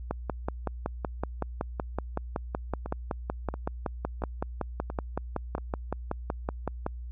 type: two click trains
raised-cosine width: 1 ms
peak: -15 / -21 dBFS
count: 37 / 5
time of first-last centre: 0.11-6.864 / 2.86-5.581 s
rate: 5.33 / 1.47 Hz
effects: added 60 Hz sine -36 dBFS peak until 7.11 s